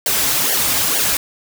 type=noise with flanger; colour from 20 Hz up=white; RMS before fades=-17 dBFS; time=0.06-1.17 s; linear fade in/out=2 ms; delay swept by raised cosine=0.78 to 5.38 ms; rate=2.2 Hz; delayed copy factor=-0.95; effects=none